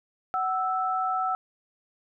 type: tone pair together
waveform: sine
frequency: 749.3 / 1318 Hz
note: F#5 / E6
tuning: +22 / -1 cents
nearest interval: minor seventh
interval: 977 cents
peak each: -27 dBFS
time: 0.34-1.35 s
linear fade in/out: 0 ms
effects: none